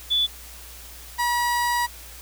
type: tone pair in turn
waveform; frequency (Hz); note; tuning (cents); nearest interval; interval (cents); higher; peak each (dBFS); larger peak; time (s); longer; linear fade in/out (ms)
sine / 30% pulse; 3460 / 963.4; A7 / B5; -30 / -43; octave + minor seventh; 2213; first; -18; neither; 0.1-0.27 / 1.18-1.87; second; 20
effects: added 59 Hz sine -44 dBFS peak until 2.21 s + white hiss -43 dBFS RMS until 2.21 s